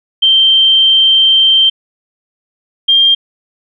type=tone pair in turn; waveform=sine; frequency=3136 / 3196 Hz; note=G7 / G7; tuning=0 / +33 cents; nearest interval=unison; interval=33 cents; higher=second; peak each=-5 dBFS; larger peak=neither; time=0.22-1.7 / 2.88-3.15 s; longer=first; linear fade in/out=10 ms; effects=none